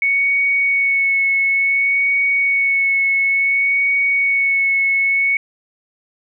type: tone with vibrato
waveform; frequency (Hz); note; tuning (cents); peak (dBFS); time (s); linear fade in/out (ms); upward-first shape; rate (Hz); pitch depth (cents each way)
sine; 2217; C#7; 0; -13; 0.02-5.37; 2; sine; 0.57; 16
effects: none